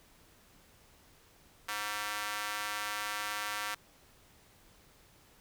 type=tone with high-pass filter; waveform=square; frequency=104.6 Hz; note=G#2; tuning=13 cents sharp; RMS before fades=-37 dBFS; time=1.68-3.75 s; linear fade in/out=10 ms; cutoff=1300 Hz; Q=1.3; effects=pink hiss -62 dBFS RMS until 5.4 s